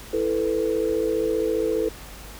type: chord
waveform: sine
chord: E suspended fourth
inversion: none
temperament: just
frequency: 329.6 / 439.5 / 494.4 Hz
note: E4 / A4 / B4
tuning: 0 / -2 / +2 cents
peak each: -27 / -23 / -26 dBFS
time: 0.13-1.89 s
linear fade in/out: 5 ms
effects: added 50 Hz sine -42 dBFS peak until 2.39 s + pink hiss -42 dBFS RMS until 2.39 s